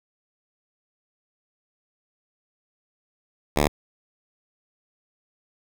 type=tone; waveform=5% pulse; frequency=73.42 Hz; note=D2; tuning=in tune; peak=-7 dBFS; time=3.56-3.68 s; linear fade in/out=5 ms; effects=none